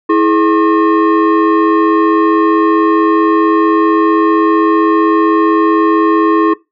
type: tone with frequency modulation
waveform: sine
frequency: 326.7 Hz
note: E4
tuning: 15 cents flat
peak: -5 dBFS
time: 0.09-6.54 s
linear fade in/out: 10 ms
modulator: 749 Hz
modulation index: 1.1
effects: noise-tail reverb RT60 0.2 s tail -20 dB re dry + tanh soft clip ceiling -4 dBFS